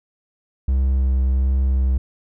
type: tone with vibrato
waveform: triangle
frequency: 65.6 Hz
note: C2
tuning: 5 cents sharp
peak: -13 dBFS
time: 0.68-1.98 s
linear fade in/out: 5 ms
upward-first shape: sine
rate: 1.4 Hz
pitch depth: 15 cents each way
effects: none